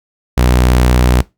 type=tone; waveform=sawtooth; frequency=61.74 Hz; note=B1; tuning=in tune; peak=-4 dBFS; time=0.37-1.22 s; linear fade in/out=10 ms; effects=noise-tail reverb RT60 0.2 s tail -20 dB re dry